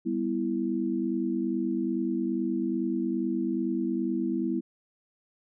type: chord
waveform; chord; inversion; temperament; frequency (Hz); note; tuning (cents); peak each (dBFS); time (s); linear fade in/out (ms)
sine; E minor; first; just; 197.78 / 247.2 / 329.6; G3 / B3 / E4; +16 / +2 / 0; -32 / -30 / -29; 0.05-4.61; 20
effects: none